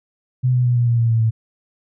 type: tone with pitch steps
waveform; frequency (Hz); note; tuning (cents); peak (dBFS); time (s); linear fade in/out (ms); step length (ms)
sine; 126.8 / 124.55 / 122.34 / 120.17 / 118.04 / 115.94 / 113.88 / 111.86; B2 / B2 / B2 / B2 / A#2 / A#2 / A#2 / A2; +46 / +15 / -16 / -47 / +22 / -9 / -40 / +29; -13; 0.43-1.31; 20; 110
effects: none